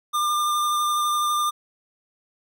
square tone with vibrato, 1199 Hz, D6, 36 cents sharp, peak -21 dBFS, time 0.13-1.51 s, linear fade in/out 20 ms, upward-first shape triangle, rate 12 Hz, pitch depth 14 cents each way, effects none

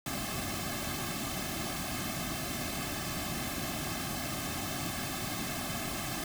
pink noise with comb filter, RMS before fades -36 dBFS, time 0.06-6.24 s, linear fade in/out 2 ms, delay 2.1 ms, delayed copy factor -0.95, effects none

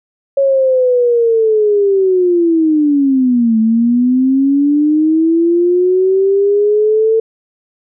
sine linear two-way sweep, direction down then up, 554.4 to 219.1 to 449.6 Hz, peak -8 dBFS, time 0.37-7.2 s, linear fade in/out 5 ms, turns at 3.59 s, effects none

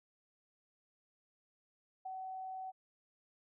sine tone with ADSR envelope, 755 Hz, F#5, 35 cents sharp, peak -39 dBFS, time 2.05-2.72 s, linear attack 10 ms, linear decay 16 ms, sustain -2 dB, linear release 28 ms, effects none

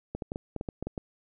clicks, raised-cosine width 2 ms, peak -20 dBFS, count 10, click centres 0.15 / 0.222 / 0.319 / 0.359 / 0.563 / 0.611 / 0.688 / 0.826 / 0.87 / 0.978 s, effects none

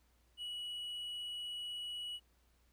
triangle tone, 2929 Hz, F#7, 18 cents flat, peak -39 dBFS, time 0.37-2.2 s, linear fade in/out 50 ms, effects added 60 Hz sine -70 dBFS peak until 2.72 s + pink hiss -75 dBFS RMS until 2.72 s

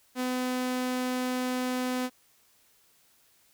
sawtooth tone, 252.7 Hz, B3, 40 cents sharp, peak -24 dBFS, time 0.15-2.1 s, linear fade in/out 50 ms, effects white hiss -64 dBFS RMS until 3.53 s

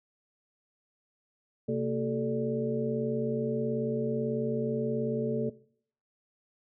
sine tone cluster, 131 / 228.7 / 377.3 / 435.7 / 585 Hz, C3 / A#3 / F#4 / A4 / D5, +2 / -33 / +34 / -17 / -7 cents, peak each -35 / -31 / -39 / -31 / -37 dBFS, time 1.68-5.5 s, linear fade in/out 10 ms, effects noise-tail reverb RT60 0.6 s tail -20 dB re dry

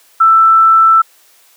sine tone, 1327 Hz, E6, 11 cents sharp, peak -4 dBFS, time 0.2-1.02 s, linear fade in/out 10 ms, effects white hiss -48 dBFS RMS until 1.56 s + high-pass 400 Hz 12 dB/octave

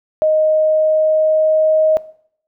sine tone with pitch glide, 622.3 to 627 Hz, D#5 to D#5, 0 to +13 cents, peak -10 dBFS, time 0.22-1.97 s, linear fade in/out 0 ms, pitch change +13 cents, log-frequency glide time 0.44-1.84 s, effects noise-tail reverb RT60 0.6 s tail -19 dB re dry

